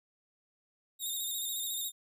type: tone with vibrato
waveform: 10% pulse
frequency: 3704 Hz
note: A#7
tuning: 12 cents flat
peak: -27 dBFS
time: 0.99-1.92 s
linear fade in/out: 50 ms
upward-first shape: square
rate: 14 Hz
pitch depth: 42 cents each way
effects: none